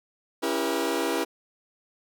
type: chord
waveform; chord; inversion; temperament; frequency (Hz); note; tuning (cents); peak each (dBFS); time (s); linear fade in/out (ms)
sawtooth; C# diminished seventh; none; just; 277.2 / 332.6 / 399.1 / 479; C#4 / E4 / G4 / Bb4; 0 / +16 / +31 / +47; -28 / -25 / -27 / -26; 0.42-1.25; 20
effects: none